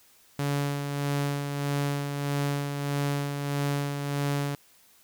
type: tone with tremolo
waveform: sawtooth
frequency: 142.5 Hz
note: C#3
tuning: 48 cents sharp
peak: -21 dBFS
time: 0.39-4.55 s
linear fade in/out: 2 ms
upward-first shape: sine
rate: 1.6 Hz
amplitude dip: 45%
effects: white hiss -59 dBFS RMS until 5.03 s